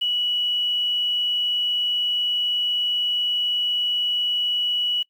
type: tone with quantisation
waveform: sine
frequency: 2937 Hz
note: F#7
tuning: 13 cents flat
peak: -20 dBFS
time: 0.01-5.03 s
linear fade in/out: 10 ms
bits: 8
effects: noise-tail reverb RT60 0.1 s tail -22 dB re dry